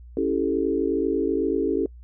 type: chord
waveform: sine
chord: A dominant seventh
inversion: first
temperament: equal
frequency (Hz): 277.2 / 329.6 / 392 / 440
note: C#4 / E4 / G4 / A4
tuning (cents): 0 / 0 / 0 / 0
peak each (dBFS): -26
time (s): 0.17-1.86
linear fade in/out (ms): 2
effects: noise-tail reverb RT60 0.1 s tail -26 dB re dry + added 60 Hz sine -41 dBFS peak until 2.03 s